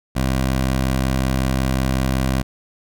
15% pulse tone, 65.41 Hz, C2, in tune, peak -11 dBFS, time 0.15-2.43 s, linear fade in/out 20 ms, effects none

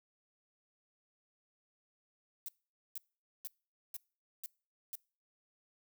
violet noise bursts, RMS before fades -42 dBFS, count 6, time 2.46-4.954 s, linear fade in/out 0 ms, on 24 ms, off 470 ms, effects noise-tail reverb RT60 0.4 s tail -25 dB re dry

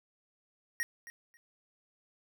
square tone with echo, 1875 Hz, A#6, 10 cents sharp, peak -31 dBFS, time 0.8-0.83 s, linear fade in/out 0 ms, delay 270 ms, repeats 2, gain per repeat -15 dB, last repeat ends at 1.37 s, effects none

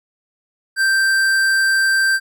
sine tone with tanh clipping, 1568 Hz, G6, in tune, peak -15 dBFS, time 0.76-2.2 s, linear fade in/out 50 ms, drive 16 dB, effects none

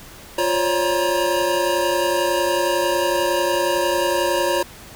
square tone cluster, 351.5 / 539 / 570 / 948 Hz, F4 / C#5 / C#5 / A#5, +11 / -49 / +48 / +29 cents, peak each -24 dBFS, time 0.38-4.63 s, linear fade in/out 5 ms, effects pink hiss -41 dBFS RMS until 4.95 s

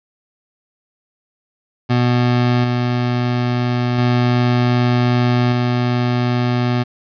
25% pulse tone with level steps, 122.6 Hz, B2, 12 cents flat, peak -9 / -12 / -9 / -11 dBFS, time 1.89-6.84 s, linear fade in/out 20 ms, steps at 2.64 / 3.98 / 5.52 s, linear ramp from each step 2 ms, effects resampled to 11025 Hz + 7-bit

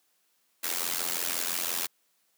white noise with amplitude modulation, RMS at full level -27 dBFS, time 0.63-1.87 s, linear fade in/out 10 ms, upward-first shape sine, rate 85.8 Hz, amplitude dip 90%, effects white hiss -71 dBFS RMS until 2.37 s + high-pass 200 Hz 12 dB/octave

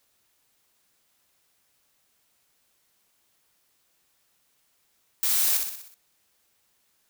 blue noise with echo, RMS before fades -24 dBFS, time 5.23-5.57 s, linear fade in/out 0 ms, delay 62 ms, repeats 6, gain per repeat -5 dB, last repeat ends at 5.942 s, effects white hiss -69 dBFS RMS until 7.09 s

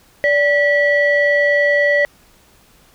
sine tone pair together, 580 / 1948.3 Hz, D5 / B6, -22 / -24 cents, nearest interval octave + major sixth, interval 2098 cents, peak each -13 dBFS, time 0.24-2.05 s, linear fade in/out 0 ms, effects tanh soft clip ceiling -6 dBFS + pink hiss -51 dBFS RMS until 2.94 s

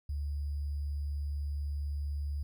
sine tone with sample-and-hold, 72.1 Hz, D2, 31 cents flat, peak -32 dBFS, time 0.09-2.43 s, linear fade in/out 5 ms, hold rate 4900 Hz, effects none

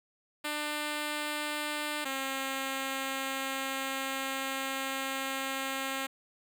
5% pulse tone pair in turn, 298.8 / 268.6 Hz, D4 / C4, +30 / +46 cents, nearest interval major second, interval 184 cents, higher first, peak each -21 dBFS, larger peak neither, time 0.44-2.05 / 2.05-6.07 s, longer second, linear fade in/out 10 ms, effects none

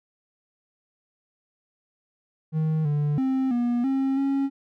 triangle tone with pitch steps, 157.2 / 147.2 / 263.5 / 240.4 / 268.6 / 274.4 Hz, D#3 / D3 / C4 / B3 / C4 / C#4, +18 / +4 / +12 / -46 / +46 / -17 cents, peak -19 dBFS, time 2.52-4.5 s, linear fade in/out 50 ms, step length 330 ms, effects none

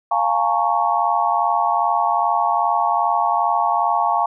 sine chord, Bb minor seventh, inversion second, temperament equal with one note detuned, 698.5 / 830.6 / 913.1 / 1108.7 Hz, F5 / Ab5 / Bb5 / Db6, 0 / 0 / -36 / 0 cents, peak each -21 dBFS, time 0.11-4.26 s, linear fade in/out 5 ms, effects none

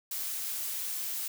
blue noise, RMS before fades -35 dBFS, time 0.11-1.28 s, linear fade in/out 5 ms, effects none

